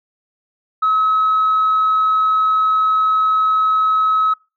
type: tone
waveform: sine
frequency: 1284 Hz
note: E6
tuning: 46 cents flat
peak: -11 dBFS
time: 0.82-4.34 s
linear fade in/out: 10 ms
effects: noise-tail reverb RT60 0.3 s tail -26 dB re dry + tanh soft clip ceiling -9 dBFS